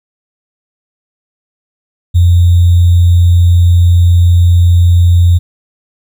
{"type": "tone with sample-and-hold", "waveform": "sine", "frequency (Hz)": 87.31, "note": "F2", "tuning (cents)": 0, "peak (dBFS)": -3, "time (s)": [2.14, 5.39], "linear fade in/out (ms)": 20, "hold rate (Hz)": 3675, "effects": []}